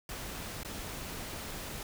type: noise with dropouts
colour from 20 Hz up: pink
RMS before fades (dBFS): -41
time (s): 0.09-1.83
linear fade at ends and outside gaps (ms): 2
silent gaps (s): 0.633-0.648
effects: none